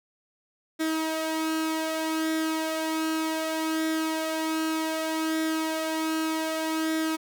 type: tone with flanger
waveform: sawtooth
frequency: 318.4 Hz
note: D#4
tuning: 40 cents sharp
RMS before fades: -28 dBFS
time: 0.79-7.17 s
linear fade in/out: 20 ms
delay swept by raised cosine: 0.54 to 2.44 ms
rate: 0.65 Hz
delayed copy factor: +0.5
effects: none